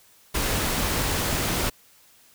pink noise, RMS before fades -25 dBFS, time 0.34-1.7 s, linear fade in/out 10 ms, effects white hiss -56 dBFS RMS until 2.34 s

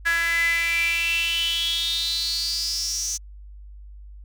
sawtooth tone with high-pass filter sweep, 334.8 Hz, E4, 27 cents sharp, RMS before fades -24 dBFS, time 0.05-3.18 s, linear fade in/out 20 ms, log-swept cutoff 1700 to 6200 Hz, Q 9.6, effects added 50 Hz sine -39 dBFS peak until 4.24 s

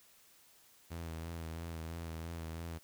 sawtooth tone with vibrato, 82.41 Hz, E2, in tune, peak -37 dBFS, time 0.9-2.79 s, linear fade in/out 20 ms, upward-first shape sine, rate 3 Hz, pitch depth 37 cents each way, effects white hiss -64 dBFS RMS until 2.83 s

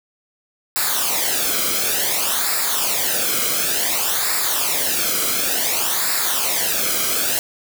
white noise with flanger, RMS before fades -20 dBFS, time 0.76-7.39 s, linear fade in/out 0 ms, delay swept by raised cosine 0.32 to 1.12 ms, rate 0.56 Hz, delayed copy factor -0.7, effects none

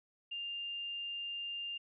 sine tone, 2800 Hz, F7, 4 cents sharp, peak -38 dBFS, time 0.31-1.78 s, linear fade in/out 10 ms, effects none

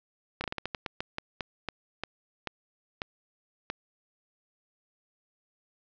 slowing click train, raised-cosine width 0.3 ms, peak -16 dBFS, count 16, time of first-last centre 0.41-3.701 s, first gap 30 ms, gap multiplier 1.25, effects resampled to 16000 Hz + 8-bit

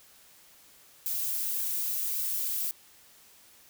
violet noise with flanger, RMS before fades -31 dBFS, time 1.06-2.71 s, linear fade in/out 0 ms, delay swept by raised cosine 1.2 to 5.6 ms, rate 1.8 Hz, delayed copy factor +0.7, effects white hiss -57 dBFS RMS until 3.69 s

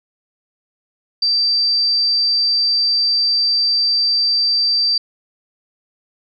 sine tone, 4675 Hz, D8, 9 cents flat, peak -13 dBFS, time 1.22-4.98 s, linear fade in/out 5 ms, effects none

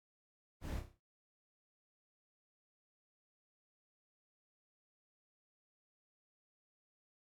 brown noise with echo, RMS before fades -42 dBFS, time 0.61-0.82 s, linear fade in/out 50 ms, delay 31 ms, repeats 6, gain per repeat -6 dB, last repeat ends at 1.006 s, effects noise-tail reverb RT60 0.3 s tail -26 dB re dry + AAC 64 kbps

